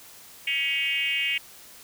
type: tone with frequency modulation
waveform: sine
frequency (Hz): 2524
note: D#7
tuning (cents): +24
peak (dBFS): -23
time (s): 0.47-1.38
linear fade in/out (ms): 5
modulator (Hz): 289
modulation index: 1.6
effects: white hiss -48 dBFS RMS until 1.83 s